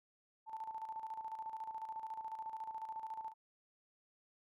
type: tone with tremolo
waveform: sine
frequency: 884 Hz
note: A5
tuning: 8 cents sharp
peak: -40 dBFS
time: 0.46-3.34 s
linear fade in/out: 50 ms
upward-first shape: square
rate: 14 Hz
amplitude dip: 60%
effects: none